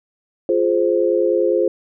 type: chord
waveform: sine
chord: F minor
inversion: none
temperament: just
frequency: 349.2 / 419.1 / 523.8 Hz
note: F4 / Ab4 / C5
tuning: 0 / +16 / +2 cents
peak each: -18 / -19 / -18 dBFS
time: 0.49-1.68 s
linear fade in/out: 2 ms
effects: none